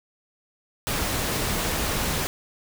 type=noise; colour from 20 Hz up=pink; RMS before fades=-26 dBFS; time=0.87-2.27 s; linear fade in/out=0 ms; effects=none